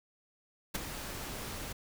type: noise with ADSR envelope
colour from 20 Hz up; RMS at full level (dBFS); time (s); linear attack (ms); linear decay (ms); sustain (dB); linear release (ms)
pink; -31; 0.74-1.73; 14; 14; -10; 11
effects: none